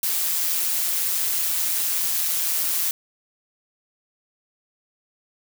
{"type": "noise with amplitude modulation", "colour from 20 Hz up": "blue", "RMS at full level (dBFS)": -21, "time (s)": [0.03, 2.91], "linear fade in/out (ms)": 2, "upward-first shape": "sine", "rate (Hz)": 170, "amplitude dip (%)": 50, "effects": []}